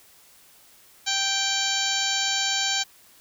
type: harmonic tone with a mistuned harmonic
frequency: 784 Hz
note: G5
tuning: in tune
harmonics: 1 / 2 / 3 / 4 / 5 / 6 / 7 / 8 / 9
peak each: -33 / -31 / -33 / -29 / -29 / -31 / -33 / -33 / -31 dBFS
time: 1.06-2.84 s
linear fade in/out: 20 ms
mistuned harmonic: 6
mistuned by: -64 cents
effects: white hiss -54 dBFS RMS until 3.2 s